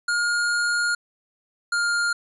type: tone pair in turn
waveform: square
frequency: 1423 / 1408.3 Hz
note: F6 / F6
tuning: +32 / +14 cents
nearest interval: unison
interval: 18 cents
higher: first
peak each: -21 dBFS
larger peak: neither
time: 0.08-0.95 / 1.72-2.13 s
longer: first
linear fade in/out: 5 ms
effects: resampled to 24000 Hz